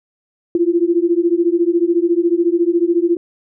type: beating tone pair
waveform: sine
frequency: 336.2 / 350.2 Hz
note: E4 / F4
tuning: +34 / +5 cents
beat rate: 14 Hz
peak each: -15 dBFS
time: 0.55-3.17 s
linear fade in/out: 2 ms
effects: none